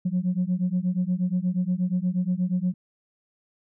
sine beating tone pair, 177.1 / 185.5 Hz, F3 / F#3, +24 / +5 cents, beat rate 8.4 Hz, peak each -24 dBFS, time 0.05-2.74 s, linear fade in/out 10 ms, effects tanh soft clip ceiling -17 dBFS

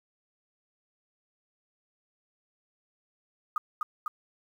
sine tone with echo, 1235 Hz, D#6, 13 cents flat, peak -25 dBFS, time 3.56-3.58 s, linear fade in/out 2 ms, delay 250 ms, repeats 2, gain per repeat -2 dB, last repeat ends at 4.08 s, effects 9-bit

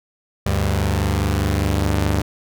sawtooth tone pair together, 74.47 / 99.4 Hz, D2 / G2, +25 / +25 cents, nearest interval perfect fourth, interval 500 cents, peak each -16 dBFS, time 0.46-2.22 s, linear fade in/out 5 ms, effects none

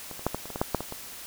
clicks, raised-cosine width 1 ms, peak -24 / -27 / -10 / -15 / -25 / -24 / -18 / -9 / -9 / -18 / -21 dBFS, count 11, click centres 0.113 / 0.194 / 0.266 / 0.346 / 0.456 / 0.503 / 0.559 / 0.615 / 0.747 / 0.806 / 0.924 s, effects white hiss -42 dBFS RMS until 1.26 s

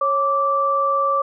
sine tone pair together, 550 / 1166.9 Hz, C#5 / D6, -14 / -11 cents, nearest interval octave + minor second, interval 1303 cents, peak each -22 / -17 dBFS, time 0.01-1.22 s, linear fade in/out 5 ms, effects none

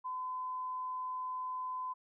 sine tone, 1017 Hz, C6, 50 cents flat, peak -36 dBFS, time 0.04-1.94 s, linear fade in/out 20 ms, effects none

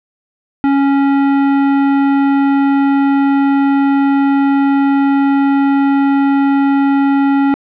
sine tone with hard clipping, 277.2 Hz, C#4, in tune, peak -11 dBFS, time 0.64-7.54 s, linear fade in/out 0 ms, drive 17 dB, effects low-pass 2000 Hz 12 dB/octave

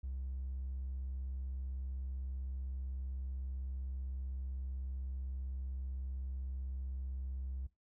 triangle tone, 65.41 Hz, C2, in tune, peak -35 dBFS, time 0.03-7.67 s, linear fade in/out 10 ms, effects noise-tail reverb RT60 0.2 s tail -21 dB re dry + tanh soft clip ceiling -34 dBFS

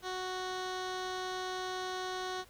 15% pulse tone with low-pass filter, 370 Hz, F#4, in tune, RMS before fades -38 dBFS, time 0.02-2.45 s, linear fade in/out 50 ms, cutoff 5000 Hz, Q 1.7, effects pink hiss -60 dBFS RMS until 2.49 s

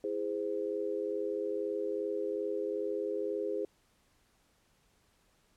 sine chord, E augmented, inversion none, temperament just, 329.6 / 412 / 515 Hz, E4 / G#4 / B#4, 0 / -14 / -28 cents, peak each -39 / -34 / -37 dBFS, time 0.04-3.65 s, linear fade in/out 2 ms, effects pink hiss -70 dBFS RMS until 5.56 s + low-pass 12000 Hz 12 dB/octave

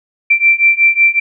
sine beating tone pair, 2346 / 2351.4 Hz, D7 / D7, -2 / +2 cents, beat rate 5.4 Hz, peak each -11 / -10 dBFS, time 0.3-1.2 s, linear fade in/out 10 ms, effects none

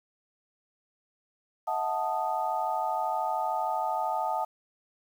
sine tone cluster, 640 / 733 / 879 / 1237 Hz, D#5 / F#5 / A5 / D#6, +49 / -16 / -2 / -10 cents, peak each -35 / -31 / -30 / -36 dBFS, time 1.67-4.45 s, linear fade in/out 10 ms, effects 9-bit

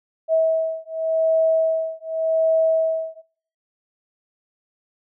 sine beating tone pair, 645 / 645.87 Hz, E5 / E5, -38 / -36 cents, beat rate 0.87 Hz, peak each -20 dBFS, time 0.28-3.22 s, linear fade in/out 50 ms, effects noise-tail reverb RT60 0.6 s tail -23 dB re dry

